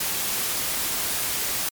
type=noise; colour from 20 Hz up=white; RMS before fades=-26 dBFS; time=0-1.69 s; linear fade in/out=5 ms; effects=MP3 96 kbps